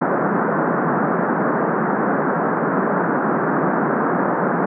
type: band-pass noise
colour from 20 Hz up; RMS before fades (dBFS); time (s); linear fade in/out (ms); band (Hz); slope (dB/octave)
pink; -19; 0.01-4.66; 10; 160 to 1600; 48
effects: none